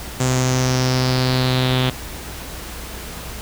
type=tone with low-pass filter sweep; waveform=sawtooth; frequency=128.2 Hz; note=C3; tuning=35 cents flat; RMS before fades=-18 dBFS; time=0.2-1.9 s; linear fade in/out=5 ms; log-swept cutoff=7400 to 3400 Hz; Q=4.7; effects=added 60 Hz sine -35 dBFS peak until 3.41 s + pink hiss -33 dBFS RMS until 3.41 s